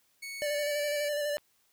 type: tone with pitch glide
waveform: sawtooth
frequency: 2217 to 2307 Hz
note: C#7 to D7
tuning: 0 to -31 cents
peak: -35 dBFS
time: 0.22-1.09 s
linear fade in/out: 10 ms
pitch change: +69 cents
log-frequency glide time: 0.52-0.8 s
type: tone with vibrato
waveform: square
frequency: 587.3 Hz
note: D5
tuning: in tune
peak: -30 dBFS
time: 0.42-1.37 s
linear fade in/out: 0 ms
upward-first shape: square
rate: 12 Hz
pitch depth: 20 cents each way
type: click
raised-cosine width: 0.3 ms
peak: -30 dBFS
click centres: 1.382 s
effects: white hiss -70 dBFS RMS until 1.72 s